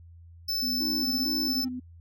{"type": "tone", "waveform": "square", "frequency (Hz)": 5274, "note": "E8", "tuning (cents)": 0, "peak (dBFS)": -27, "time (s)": [0.48, 1.65], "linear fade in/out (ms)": 10}
{"type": "tone with pitch glide", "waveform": "sine", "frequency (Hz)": [246.9, 251.5], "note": ["B3", "B3"], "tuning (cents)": [0, 32], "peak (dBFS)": -32, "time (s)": [0.62, 1.8], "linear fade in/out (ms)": 10, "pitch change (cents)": 32, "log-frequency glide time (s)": [1.13, 1.27]}
{"type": "tone with vibrato", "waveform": "triangle", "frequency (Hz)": 285.9, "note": "D4", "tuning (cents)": -46, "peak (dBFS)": -31, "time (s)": [0.8, 1.69], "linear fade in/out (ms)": 10, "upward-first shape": "square", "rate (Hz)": 2.2, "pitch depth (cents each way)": 140}
{"effects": ["added 84 Hz sine -47 dBFS peak until 2 s"]}